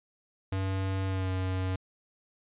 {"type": "tone with pitch glide", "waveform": "square", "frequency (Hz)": [95.7, 93.35], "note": ["G2", "F#2"], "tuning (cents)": [-41, 16], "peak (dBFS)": -29, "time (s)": [0.52, 1.76], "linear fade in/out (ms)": 5, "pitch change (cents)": -43, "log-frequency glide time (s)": [1.06, 1.3], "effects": ["resampled to 8000 Hz"]}